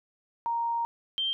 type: tone pair in turn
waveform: sine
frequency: 932.3 / 3153 Hz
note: A#5 / G7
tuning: 0 / +9 cents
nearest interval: octave + major sixth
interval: 2109 cents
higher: second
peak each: -26 dBFS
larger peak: neither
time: 0.46-0.85 / 1.18-1.33 s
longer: first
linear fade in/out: 0 ms
effects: none